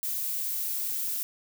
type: noise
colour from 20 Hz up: violet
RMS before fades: -31 dBFS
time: 0.03-1.23 s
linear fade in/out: 0 ms
effects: none